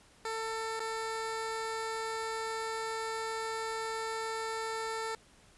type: tone with dropouts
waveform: 15% pulse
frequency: 446.3 Hz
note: A4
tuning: 25 cents sharp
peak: -28 dBFS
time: 0.25-5.15 s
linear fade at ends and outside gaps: 2 ms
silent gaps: 0.795-0.802 s
effects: pink hiss -61 dBFS RMS until 5.57 s + resampled to 24000 Hz